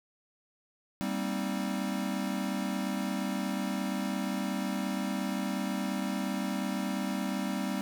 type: chord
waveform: square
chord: C minor seventh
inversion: second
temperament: equal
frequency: 196 / 233.1 / 261.6 / 311.1 Hz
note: G3 / Bb3 / C4 / Eb4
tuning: 0 / 0 / 0 / 0 cents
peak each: -34 / -39 / -37 / -40 dBFS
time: 1.01-7.81 s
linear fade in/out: 0 ms
effects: none